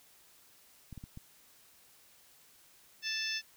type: clicks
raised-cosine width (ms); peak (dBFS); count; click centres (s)
5; -33; 4; 0.927 / 0.977 / 1.039 / 1.174
type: harmonic tone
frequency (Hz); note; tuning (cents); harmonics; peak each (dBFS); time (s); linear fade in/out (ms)
880; A5; 0; 2 / 3 / 4 / 5 / 6 / 7; -40 / -39 / -41 / -47 / -37 / -45; 3.02-3.42; 50
effects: white hiss -62 dBFS RMS until 3.56 s

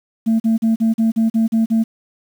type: tone bursts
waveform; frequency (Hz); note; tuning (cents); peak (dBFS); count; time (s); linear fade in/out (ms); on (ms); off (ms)
sine; 224.6; A3; +36; -10; 9; 0.26-1.84; 20; 140; 40
effects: tanh soft clip ceiling -10 dBFS + 7-bit

